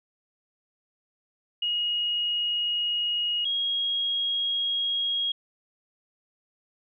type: tone pair in turn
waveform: sine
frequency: 2882 / 3282 Hz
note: F#7 / G#7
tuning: -46 / -21 cents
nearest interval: major second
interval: 225 cents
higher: second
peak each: -24 dBFS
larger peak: neither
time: 1.62-3.45 / 3.45-5.32 s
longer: second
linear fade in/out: 5 ms
effects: none